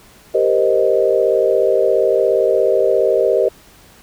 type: chord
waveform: sine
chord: C minor seventh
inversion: second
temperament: equal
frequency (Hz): 392 / 466.2 / 523.3 / 622.3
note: G4 / Bb4 / C5 / Eb5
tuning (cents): 0 / 0 / 0 / 0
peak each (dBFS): -17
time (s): 0.34-3.49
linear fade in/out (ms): 10
effects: pink hiss -46 dBFS RMS until 4.02 s